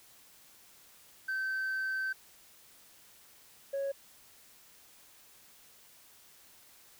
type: tone pair in turn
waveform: sine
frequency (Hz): 1545 / 552.3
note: G6 / C#5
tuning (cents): -26 / -6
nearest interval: octave + tritone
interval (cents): 1780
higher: first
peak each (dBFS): -29 / -29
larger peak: neither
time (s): 1.28-2.13 / 3.73-3.92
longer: first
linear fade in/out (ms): 10
effects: tanh soft clip ceiling -30 dBFS + white hiss -59 dBFS RMS until 6.99 s